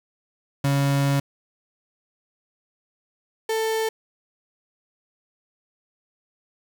35% pulse tone pair in turn, 139.7 / 443.5 Hz, C#3 / A4, +14 / +14 cents, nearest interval octave + minor sixth, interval 2000 cents, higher second, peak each -17 / -20 dBFS, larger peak first, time 0.64-1.2 / 3.49-3.89 s, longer first, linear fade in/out 5 ms, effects 8-bit

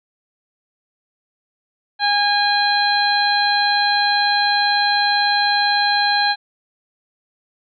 harmonic tone, 818 Hz, G#5, 26 cents flat, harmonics 1 / 2 / 3 / 4 / 5, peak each -18 / -20 / -29 / -29 / -19 dBFS, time 1.99-6.36 s, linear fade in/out 50 ms, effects none

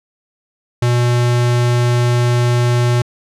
square tone, 121.2 Hz, B2, 32 cents flat, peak -12 dBFS, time 0.82-3.02 s, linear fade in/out 5 ms, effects low-pass 9000 Hz 12 dB/octave

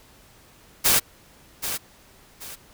white noise with echo, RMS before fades -18 dBFS, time 0.84-1 s, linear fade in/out 20 ms, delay 780 ms, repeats 2, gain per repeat -10 dB, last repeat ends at 2.56 s, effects pink hiss -53 dBFS RMS until 2.73 s

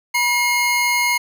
square tone cluster, 968 / 2148 / 4245 Hz, B5 / C7 / C8, -35 / +45 / +24 cents, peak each -22 / -18 / -27 dBFS, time 0.14-1.18 s, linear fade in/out 10 ms, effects none

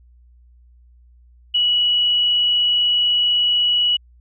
sine tone, 2931 Hz, F#7, 17 cents flat, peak -14 dBFS, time 1.54-3.97 s, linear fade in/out 10 ms, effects added 60 Hz sine -47 dBFS peak until 4.2 s

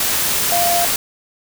sine tone in noise, 695 Hz, F5, 9 cents flat, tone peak -16 dBFS, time 0.52-0.85 s, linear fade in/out 2 ms, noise white, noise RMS -18 dBFS, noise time 0-0.96 s, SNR -1 dB, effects none

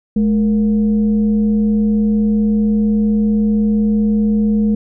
sine tone with frequency modulation, 212.8 Hz, G#3, 42 cents sharp, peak -11 dBFS, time 0.16-4.75 s, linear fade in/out 5 ms, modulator 255 Hz, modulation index 0.36, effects none

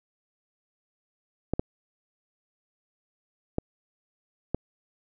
clicks, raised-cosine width 2 ms, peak -12 dBFS, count 4, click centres 1.536 / 1.595 / 3.584 / 4.546 s, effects none

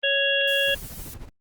harmonic tone, 554.4 Hz, C#5, in tune, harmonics 1 / 3 / 5 / 6, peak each -25 / -25 / -25 / -25 dBFS, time 0.03-0.75 s, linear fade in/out 10 ms
blue noise, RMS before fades -40 dBFS, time 0.48-1.14 s, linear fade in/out 0 ms
brown noise with tremolo, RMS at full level -36 dBFS, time 0.67-1.29 s, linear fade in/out 2 ms, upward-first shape sine, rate 13 Hz, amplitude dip 70%
effects Opus 24 kbps

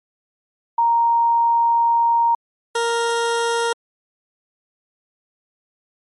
sine / 20% pulse tone pair in turn, 932.3 / 466.1 Hz, A#5 / A#4, 0 / 0 cents, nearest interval octave, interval 1200 cents, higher first, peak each -13 dBFS, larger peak neither, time 0.78-2.35 / 2.75-3.73 s, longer first, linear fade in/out 5 ms, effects MP3 48 kbps

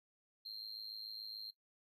triangle tone with amplitude modulation, 4186 Hz, C8, in tune, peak -39 dBFS, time 0.45-1.51 s, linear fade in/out 10 ms, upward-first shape sine, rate 107 Hz, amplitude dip 85%, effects noise-tail reverb RT60 0.1 s tail -18 dB re dry + tanh soft clip ceiling -37 dBFS

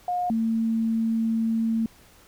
sine tone pair in turn, 716 / 225.5 Hz, F5 / A3, +43 / +43 cents, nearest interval octave + minor sixth, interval 2000 cents, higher first, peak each -23 / -21 dBFS, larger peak second, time 0.08-0.3 / 0.3-1.86 s, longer second, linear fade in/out 2 ms, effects pink hiss -54 dBFS RMS until 2.27 s

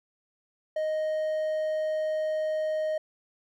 triangle tone, 622.3 Hz, D#5, in tune, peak -24 dBFS, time 0.76-2.98 s, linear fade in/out 5 ms, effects none

